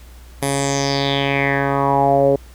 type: tone with low-pass filter sweep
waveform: 10% pulse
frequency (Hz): 139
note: C#3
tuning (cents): +5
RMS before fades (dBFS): -17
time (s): 0.42-2.36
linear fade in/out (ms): 5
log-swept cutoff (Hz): 11000 to 480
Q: 4.9
effects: added 60 Hz sine -38 dBFS peak until 2.54 s + pink hiss -48 dBFS RMS until 2.54 s